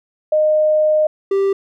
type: tone pair in turn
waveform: sine / triangle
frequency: 615 / 392.2 Hz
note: D#5 / G4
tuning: -20 / +1 cents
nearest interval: minor sixth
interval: 779 cents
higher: first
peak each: -11 dBFS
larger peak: neither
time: 0.32-1.07 / 1.31-1.53 s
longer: first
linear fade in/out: 5 ms
effects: none